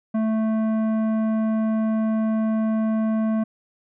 sine tone with tanh clipping, 220 Hz, A3, in tune, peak -21 dBFS, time 0.14-3.44 s, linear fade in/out 10 ms, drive 12 dB, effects none

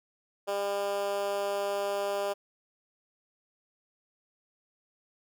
10% pulse tone with high-pass filter, 200.6 Hz, G3, 40 cents sharp, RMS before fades -31 dBFS, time 0.47-2.34 s, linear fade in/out 20 ms, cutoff 500 Hz, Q 7.5, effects none

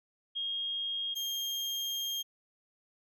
sine / 35% pulse tone pair in turn, 3249 / 3217 Hz, G#7 / G7, -39 / +44 cents, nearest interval unison, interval 17 cents, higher first, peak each -32 / -31 dBFS, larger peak second, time 0.35-1.15 / 1.15-2.23 s, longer second, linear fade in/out 20 ms, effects none

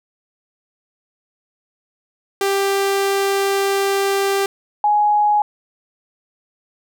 sawtooth / sine tone pair in turn, 394.1 / 835.1 Hz, G4 / G#5, +9 / +9 cents, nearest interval octave + minor second, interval 1300 cents, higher second, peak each -12 dBFS, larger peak neither, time 2.41-4.46 / 4.84-5.42 s, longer first, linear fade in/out 2 ms, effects none

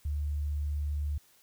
sine tone, 73.42 Hz, D2, in tune, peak -29 dBFS, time 0.05-1.18 s, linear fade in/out 5 ms, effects white hiss -63 dBFS RMS until 1.42 s

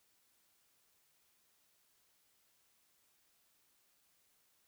silence, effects white hiss -74 dBFS RMS until 4.67 s

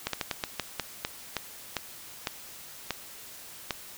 slowing click train, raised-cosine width 0.2 ms, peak -11 dBFS, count 13, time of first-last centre 0.07-3.708 s, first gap 63 ms, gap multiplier 1.26, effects white hiss -46 dBFS RMS until 3.97 s

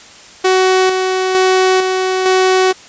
sawtooth tone with tremolo, 374.1 Hz, F#4, 19 cents sharp, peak -5 dBFS, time 0.44-2.73 s, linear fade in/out 10 ms, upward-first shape square, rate 1.1 Hz, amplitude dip 40%, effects white hiss -38 dBFS RMS until 2.88 s + resampled to 16000 Hz

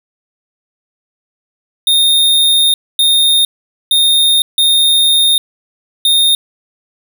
square tone bursts at uneven times, 3674 Hz, A#7, 26 cents flat, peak -8 dBFS, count 5, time 1.87-2.74 / 2.99-3.45 / 3.91-4.42 / 4.58-5.38 / 6.05-6.35 s, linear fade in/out 2 ms, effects none

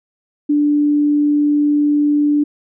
sine tone, 293.7 Hz, D4, in tune, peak -11 dBFS, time 0.49-2.44 s, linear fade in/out 10 ms, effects none

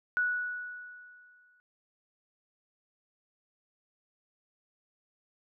sine tone with exponential decay, 1471 Hz, F#6, 11 cents flat, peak -24 dBFS, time 0.17-1.6 s, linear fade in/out 0 ms, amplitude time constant 310 ms, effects none

